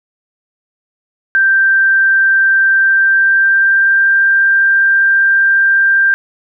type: tone with pitch glide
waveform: sine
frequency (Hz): 1570 to 1583.7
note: G6 to G6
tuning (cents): +2 to +17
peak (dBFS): -7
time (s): 1.35-6.14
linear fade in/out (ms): 0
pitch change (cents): +15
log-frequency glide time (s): 2.8-4.09
effects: none